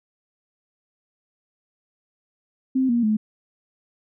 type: tone with pitch steps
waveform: sine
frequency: 261.6 / 237.1 / 215 Hz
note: C4 / A#3 / A3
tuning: 0 / +30 / -40 cents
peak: -17 dBFS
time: 2.75-3.17 s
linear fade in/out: 10 ms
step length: 140 ms
effects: none